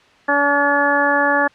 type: harmonic tone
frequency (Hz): 285.7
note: D4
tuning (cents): -48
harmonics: 1 / 2 / 3 / 4 / 5 / 6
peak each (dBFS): -23 / -20 / -20 / -22 / -23 / -17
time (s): 0.28-1.48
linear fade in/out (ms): 10
effects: white hiss -50 dBFS RMS until 1.54 s + low-pass 3000 Hz 12 dB/octave